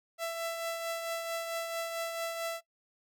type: tone with tremolo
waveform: sawtooth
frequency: 666 Hz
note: E5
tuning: 18 cents sharp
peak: -28 dBFS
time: 0.18-2.61 s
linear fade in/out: 50 ms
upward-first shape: triangle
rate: 4.5 Hz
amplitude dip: 45%
effects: noise-tail reverb RT60 0.1 s tail -18 dB re dry